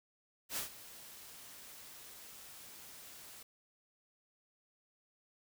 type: noise with ADSR envelope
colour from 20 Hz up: white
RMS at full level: -37 dBFS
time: 0.49-3.43 s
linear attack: 79 ms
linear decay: 120 ms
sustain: -16 dB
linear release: 4 ms
effects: none